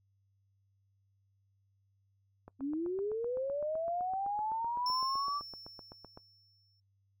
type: click train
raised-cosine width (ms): 1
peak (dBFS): -35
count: 30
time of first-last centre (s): 2.48-6.174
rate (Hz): 7.85
type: linear sweep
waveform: sine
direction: up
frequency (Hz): 260 to 1174.7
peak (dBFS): -32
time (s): 2.59-5.42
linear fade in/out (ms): 50
type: tone with exponential decay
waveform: triangle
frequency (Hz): 5400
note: E8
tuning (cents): +41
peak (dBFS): -32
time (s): 4.86-6.8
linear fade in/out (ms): 2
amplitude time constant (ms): 420
effects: noise-tail reverb RT60 0.1 s tail -22 dB re dry + added 98 Hz sine -70 dBFS peak until 7.2 s